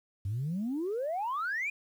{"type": "exponential sweep", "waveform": "sine", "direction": "up", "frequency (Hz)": [92.5, 2481], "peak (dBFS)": -29, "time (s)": [0.25, 1.7], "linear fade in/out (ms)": 5, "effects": ["tanh soft clip ceiling -27 dBFS", "10-bit"]}